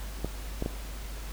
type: clicks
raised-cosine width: 2 ms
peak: -17 dBFS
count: 3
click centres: 0.246 / 0.624 / 0.661 s
effects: added 50 Hz sine -36 dBFS peak until 1.32 s + pink hiss -45 dBFS RMS until 1.32 s